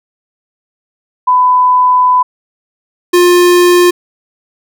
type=tone pair in turn; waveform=sine / square; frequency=1001 / 353.9 Hz; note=B5 / F4; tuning=+23 / +23 cents; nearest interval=octave + tritone; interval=1800 cents; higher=first; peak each=-5 dBFS; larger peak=neither; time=1.27-2.23 / 3.13-3.91 s; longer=first; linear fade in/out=10 ms; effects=none